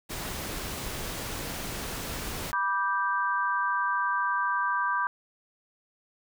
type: noise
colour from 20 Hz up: pink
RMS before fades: -35 dBFS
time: 0.09-2.52 s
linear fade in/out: 20 ms
type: chord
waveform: sine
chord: G major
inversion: first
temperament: just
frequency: 980 / 1176 / 1568 Hz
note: B5 / D6 / G6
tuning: -14 / +2 / 0 cents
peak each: -29 dBFS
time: 2.53-5.07 s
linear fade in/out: 0 ms
effects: none